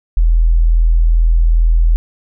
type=tone; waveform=sine; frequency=41.2 Hz; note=E1; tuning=in tune; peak=-7 dBFS; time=0.17-1.96 s; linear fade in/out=0 ms; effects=none